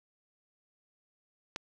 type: click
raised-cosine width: 0.2 ms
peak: -18 dBFS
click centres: 1.561 s
effects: none